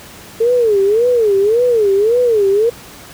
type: tone with vibrato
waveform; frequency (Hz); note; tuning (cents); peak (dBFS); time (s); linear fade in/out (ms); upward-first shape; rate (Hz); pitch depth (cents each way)
sine; 440; A4; 0; -9; 0.4-2.7; 10; sine; 1.8; 210
effects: pink hiss -36 dBFS RMS until 3.13 s + high-pass 60 Hz 12 dB/octave